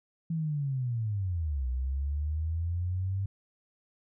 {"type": "linear two-way sweep", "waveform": "sine", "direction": "down then up", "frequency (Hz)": [166.6, 61.7, 98.7], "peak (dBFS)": -28, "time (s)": [0.3, 3.26], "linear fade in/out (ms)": 5, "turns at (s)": 1.68, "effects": []}